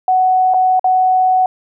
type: tone with dropouts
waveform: sine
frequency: 744 Hz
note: F#5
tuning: 9 cents sharp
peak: -9 dBFS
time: 0.08-1.46 s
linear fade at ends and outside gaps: 2 ms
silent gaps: 0.538-0.543 / 0.795-0.843 s
effects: none